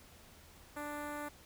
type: tone with notch filter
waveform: 10% pulse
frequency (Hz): 294.2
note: D4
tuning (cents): +3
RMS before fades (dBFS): -42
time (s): 0.76-1.29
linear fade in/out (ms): 10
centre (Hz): 4800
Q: 0.72
effects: added 78 Hz sine -65 dBFS peak until 1.45 s + pink hiss -59 dBFS RMS until 1.45 s